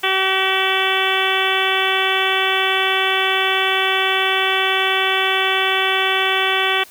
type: harmonic tone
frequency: 381.5 Hz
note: G4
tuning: 47 cents flat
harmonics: 1 / 2 / 3 / 4 / 5 / 6 / 7 / 8 / 9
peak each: -24 / -24 / -24 / -24 / -24 / -24 / -24 / -24 / -24 dBFS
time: 0.03-6.84 s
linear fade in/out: 10 ms
effects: white hiss -44 dBFS RMS until 6.9 s